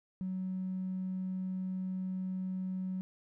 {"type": "tone with tanh clipping", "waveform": "triangle", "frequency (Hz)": 186.5, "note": "F#3", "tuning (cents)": 14, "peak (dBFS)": -33, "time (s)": [0.21, 3.01], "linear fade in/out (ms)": 0, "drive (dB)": 1, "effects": []}